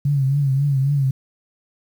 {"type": "tone with vibrato", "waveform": "sine", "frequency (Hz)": 138.59, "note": "C#3", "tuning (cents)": 0, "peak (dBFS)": -15, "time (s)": [0.05, 1.11], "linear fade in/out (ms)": 5, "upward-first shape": "triangle", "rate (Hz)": 3.7, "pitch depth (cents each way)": 93, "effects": ["8-bit"]}